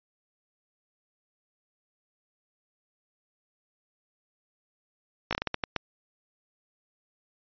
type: slowing click train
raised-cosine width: 0.3 ms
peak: -11 dBFS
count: 9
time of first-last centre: 5.31-5.763 s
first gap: 17 ms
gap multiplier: 1.33
effects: resampled to 11025 Hz

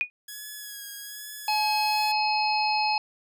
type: tone with exponential decay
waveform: sine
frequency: 2461 Hz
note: D#7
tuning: 20 cents flat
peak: -18 dBFS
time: 0.01-0.1 s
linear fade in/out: 0 ms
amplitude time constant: 19 ms
type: tone with vibrato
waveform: 5% pulse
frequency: 1673 Hz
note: G#6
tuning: 12 cents sharp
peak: -27 dBFS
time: 0.28-2.12 s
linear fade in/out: 5 ms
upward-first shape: sine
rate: 1.2 Hz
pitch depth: 35 cents each way
type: harmonic tone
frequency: 852 Hz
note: G#5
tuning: 44 cents sharp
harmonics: 1 / 3 / 5 / 6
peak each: -24 / -29 / -31 / -32 dBFS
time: 1.48-2.98 s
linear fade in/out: 2 ms
effects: none

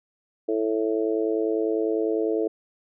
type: harmonic tone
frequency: 110 Hz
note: A2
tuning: in tune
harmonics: 3 / 4 / 5 / 6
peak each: -26 / -24 / -32 / -33 dBFS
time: 0.48-2.48 s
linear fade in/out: 10 ms
effects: none

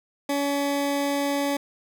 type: tone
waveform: 20% pulse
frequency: 282.9 Hz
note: C#4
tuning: 35 cents sharp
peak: -18 dBFS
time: 0.29-1.57 s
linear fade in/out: 5 ms
effects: none

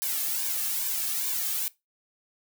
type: noise with flanger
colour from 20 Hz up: blue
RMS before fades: -29 dBFS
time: 0.02-1.68 s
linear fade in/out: 0 ms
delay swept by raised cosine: 1.5 to 2.09 ms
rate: 2.4 Hz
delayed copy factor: -0.85
effects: noise-tail reverb RT60 0.2 s tail -20 dB re dry

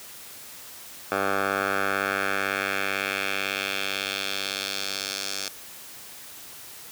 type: tone with band-pass filter sweep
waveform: 10% pulse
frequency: 98 Hz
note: G2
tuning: in tune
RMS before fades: -28 dBFS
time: 1.12-5.48 s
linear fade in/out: 0 ms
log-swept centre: 1100 to 5500 Hz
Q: 1.6
effects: white hiss -43 dBFS RMS until 6.91 s + high-pass 60 Hz 12 dB/octave

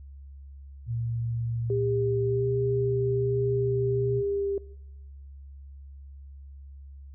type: tone with pitch glide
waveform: sine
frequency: 116.54 to 122.48 Hz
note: A#2 to B2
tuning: 0 to -14 cents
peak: -27 dBFS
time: 0.86-4.23 s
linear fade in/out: 50 ms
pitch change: +86 cents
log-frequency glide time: 2.21-2.46 s
type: tone with vibrato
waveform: sine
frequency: 399.5 Hz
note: G4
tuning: 33 cents sharp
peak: -25 dBFS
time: 1.7-4.58 s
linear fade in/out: 2 ms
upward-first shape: sine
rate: 1.3 Hz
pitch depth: 9 cents each way
effects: noise-tail reverb RT60 1.0 s tail -22 dB re dry + added 69 Hz sine -42 dBFS peak until 7.14 s

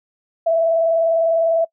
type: tone with vibrato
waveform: sine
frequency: 659.3 Hz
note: E5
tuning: in tune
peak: -13 dBFS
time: 0.46-1.65 s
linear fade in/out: 10 ms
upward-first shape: square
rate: 20 Hz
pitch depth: 25 cents each way
effects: noise-tail reverb RT60 0.1 s tail -24 dB re dry

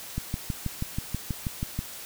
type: click train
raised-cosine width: 5 ms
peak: -16 dBFS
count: 11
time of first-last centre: 0.18-1.79 s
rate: 6.21 Hz
effects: white hiss -41 dBFS RMS until 2.05 s

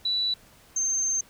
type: tone pair in turn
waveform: sine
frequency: 3951 / 6312 Hz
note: B7 / G8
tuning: 0 / +11 cents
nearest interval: minor sixth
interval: 811 cents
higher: second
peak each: -23 / -23 dBFS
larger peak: neither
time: 0.05-0.34 / 0.76-1.21 s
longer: second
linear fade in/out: 5 ms
effects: pink hiss -55 dBFS RMS until 1.29 s

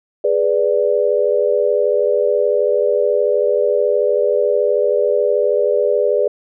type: chord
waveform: sine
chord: G# diminished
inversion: none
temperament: equal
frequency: 415.3 / 493.9 / 587.3 Hz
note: G#4 / B4 / D5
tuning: 0 / 0 / 0 cents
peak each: -17 dBFS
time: 0.24-6.28 s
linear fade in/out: 5 ms
effects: none

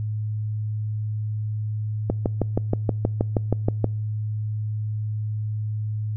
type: click train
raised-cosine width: 2 ms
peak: -7 dBFS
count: 12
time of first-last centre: 2.1-3.843 s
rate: 6.31 Hz
effects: noise-tail reverb RT60 0.6 s tail -26 dB re dry + added 107 Hz sine -24 dBFS peak until 6.16 s

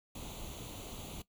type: noise with comb filter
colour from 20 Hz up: pink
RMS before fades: -45 dBFS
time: 0.15-1.22 s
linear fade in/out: 5 ms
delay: 0.29 ms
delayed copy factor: +0.75
effects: noise-tail reverb RT60 0.1 s tail -17 dB re dry

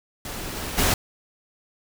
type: noise with level steps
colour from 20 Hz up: pink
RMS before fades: -33 / -31 / -20 dBFS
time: 0.25-0.94 s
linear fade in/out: 2 ms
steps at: 0.55 / 0.77 s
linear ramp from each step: 20 ms
effects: none

